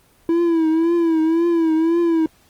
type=tone with vibrato; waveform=triangle; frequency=329.6 Hz; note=E4; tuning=in tune; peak=-12 dBFS; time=0.29-2.26 s; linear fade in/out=2 ms; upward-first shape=triangle; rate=1.9 Hz; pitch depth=83 cents each way; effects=pink hiss -55 dBFS RMS until 2.49 s + Opus 24 kbps